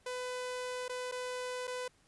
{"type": "tone with dropouts", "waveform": "sawtooth", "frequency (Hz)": 501, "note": "B4", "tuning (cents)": 25, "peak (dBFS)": -33, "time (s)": [0.06, 1.88], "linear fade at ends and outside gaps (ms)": 5, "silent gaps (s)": [[0.882, 0.894], [1.115, 1.121], [1.672, 1.676]], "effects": ["pink hiss -68 dBFS RMS until 2.07 s", "resampled to 24000 Hz"]}